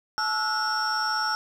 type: tone cluster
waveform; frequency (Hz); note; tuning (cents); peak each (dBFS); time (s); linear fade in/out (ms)
sine; 865 / 1324 / 1444 / 5470; A5 / E6 / F#6 / F8; -30 / +7 / -43 / -37; -28; 0.18-1.35; 0
effects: tanh soft clip ceiling -18 dBFS + 9-bit